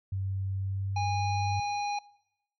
sine tone with pitch glide, 96.4 to 99 Hz, G2 to G2, -28 to +18 cents, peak -29 dBFS, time 0.12-1.6 s, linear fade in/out 5 ms, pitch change +46 cents, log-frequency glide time 0.59-1.24 s
harmonic tone, 820 Hz, G#5, 22 cents flat, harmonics 1 / 3 / 5 / 7, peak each -29 / -39 / -43 / -46 dBFS, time 0.96-1.99 s, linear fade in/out 5 ms
effects noise-tail reverb RT60 0.9 s tail -23 dB re dry

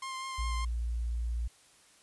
sawtooth tone with vibrato, 1055 Hz, C6, 14 cents sharp, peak -33 dBFS, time 0.02-0.65 s, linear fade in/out 5 ms, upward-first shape triangle, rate 5.1 Hz, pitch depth 18 cents each way
sine tone, 58.27 Hz, A#1, in tune, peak -30 dBFS, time 0.38-1.48 s, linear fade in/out 10 ms
effects white hiss -61 dBFS RMS until 2.02 s + resampled to 24000 Hz

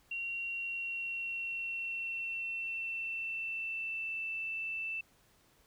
sine tone with pitch glide, 2750 to 2658 Hz, F7 to E7, -27 to +14 cents, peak -35 dBFS, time 0.11-5.01 s, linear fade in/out 5 ms, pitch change -59 cents, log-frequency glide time 0.51-4.22 s, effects pink hiss -67 dBFS RMS until 5.66 s

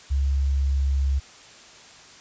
sine tone with pitch glide, 68.9 to 68.42 Hz, C#2 to C#2, -10 to -22 cents, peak -19 dBFS, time 0.1-1.2 s, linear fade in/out 20 ms, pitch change -12 cents, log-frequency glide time 0.42-0.97 s, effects white hiss -47 dBFS RMS until 2.2 s + resampled to 16000 Hz

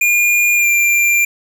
square tone with pitch glide, 2420 to 2378 Hz, D#7 to D7, -49 to +21 cents, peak -11 dBFS, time 0.01-1.25 s, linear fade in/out 5 ms, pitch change -30 cents, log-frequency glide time 0.55-0.67 s, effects none

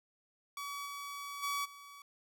sawtooth tone with level steps, 1138 Hz, C#6, 45 cents sharp, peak -36 / -38 / -30 / -47 dBFS, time 0.57-2.02 s, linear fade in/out 2 ms, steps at 0.85 / 1.42 / 1.64 s, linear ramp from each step 20 ms, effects none

